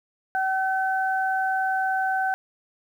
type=tone pair together; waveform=sine; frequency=761.7 / 1525 Hz; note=G5 / G6; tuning=-50 / -48 cents; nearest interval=octave; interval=1202 cents; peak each=-23 / -26 dBFS; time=0.35-2.34 s; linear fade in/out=0 ms; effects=9-bit